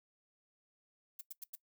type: noise bursts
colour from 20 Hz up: violet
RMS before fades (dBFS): -45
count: 4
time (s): 1.19-1.554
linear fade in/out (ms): 5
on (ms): 22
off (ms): 92
effects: noise-tail reverb RT60 0.1 s tail -19 dB re dry